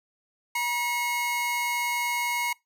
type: tone pair together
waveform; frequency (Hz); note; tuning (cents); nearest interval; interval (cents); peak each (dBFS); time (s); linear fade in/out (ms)
45% pulse; 957.7 / 2175; A#5 / C#7; +46 / -33; octave + major second; 1421; -28; 0.55-2.53; 5
effects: noise-tail reverb RT60 0.2 s tail -24 dB re dry